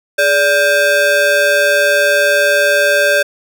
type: ring-modulated tone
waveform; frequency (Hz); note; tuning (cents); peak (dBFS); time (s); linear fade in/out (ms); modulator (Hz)
square; 500; B4; +21; -7; 0.18-3.23; 10; 1080
effects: none